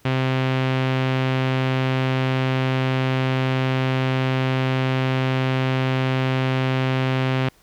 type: tone with low-pass filter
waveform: sawtooth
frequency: 130.81 Hz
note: C3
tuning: in tune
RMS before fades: -21 dBFS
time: 0.05-7.49 s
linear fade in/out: 5 ms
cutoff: 2900 Hz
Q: 1.7
effects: pink hiss -56 dBFS RMS until 7.62 s